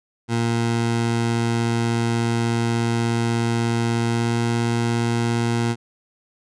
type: tone with pitch glide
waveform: 20% pulse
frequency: 116.54 to 117.28 Hz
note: A#2 to A#2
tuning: 0 to +11 cents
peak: -14 dBFS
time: 0.28-5.76 s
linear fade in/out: 50 ms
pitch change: +11 cents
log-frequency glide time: 4.06-4.38 s
effects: resampled to 22050 Hz